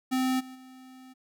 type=tone with level steps; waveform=square; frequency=258.6 Hz; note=C4; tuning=20 cents flat; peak=-25 / -43 / -48 dBFS; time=0.11-1.14 s; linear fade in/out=20 ms; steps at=0.39 / 0.54 s; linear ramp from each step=20 ms; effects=none